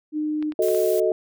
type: tone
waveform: sine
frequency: 304.3 Hz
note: D#4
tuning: 38 cents flat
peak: -22 dBFS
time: 0.12-0.54 s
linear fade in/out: 50 ms
type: clicks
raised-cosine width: 0.3 ms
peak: -24 dBFS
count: 4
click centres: 0.426 / 0.522 / 0.685 / 0.748 s
type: chord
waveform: sine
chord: D# diminished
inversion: first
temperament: equal with one note detuned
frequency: 370 / 440 / 625.1 Hz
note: F#4 / A4 / D#5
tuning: 0 / 0 / +8 cents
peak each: -22 dBFS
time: 0.59-1.12 s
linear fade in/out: 2 ms
type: noise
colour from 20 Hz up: blue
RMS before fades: -35 dBFS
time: 0.62-1 s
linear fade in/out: 2 ms
effects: none